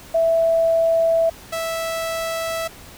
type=tone pair in turn; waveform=sine / sawtooth; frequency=659.3 / 656.9 Hz; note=E5 / E5; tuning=0 / -6 cents; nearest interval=unison; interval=6 cents; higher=first; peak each=-14 / -19 dBFS; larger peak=first; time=0.14-1.3 / 1.52-2.68 s; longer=neither; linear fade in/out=10 ms; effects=pink hiss -42 dBFS RMS until 2.97 s